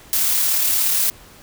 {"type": "noise with amplitude modulation", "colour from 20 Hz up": "blue", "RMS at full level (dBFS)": -17, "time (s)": [0.13, 1.1], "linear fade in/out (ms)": 0, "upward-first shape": "sine", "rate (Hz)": 36.8, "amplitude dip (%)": 25, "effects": ["pink hiss -45 dBFS RMS until 1.42 s"]}